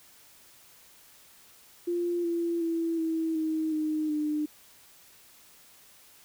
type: tone with pitch steps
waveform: sine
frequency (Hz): 347.5 / 339.4 / 331.4 / 323.7 / 316.1 / 308.7 / 301.5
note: F4 / F4 / E4 / E4 / D#4 / D#4 / D4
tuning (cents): -9 / -49 / +9 / -31 / +27 / -14 / +46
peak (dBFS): -26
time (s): 1.87-4.46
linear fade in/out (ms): 10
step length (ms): 370
effects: white hiss -56 dBFS RMS until 6.24 s